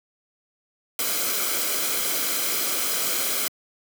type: noise with comb filter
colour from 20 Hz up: white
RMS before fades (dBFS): -25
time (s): 0.99-3.48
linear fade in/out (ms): 2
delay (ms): 1.1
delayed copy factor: -0.55
effects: high-pass 200 Hz 12 dB/octave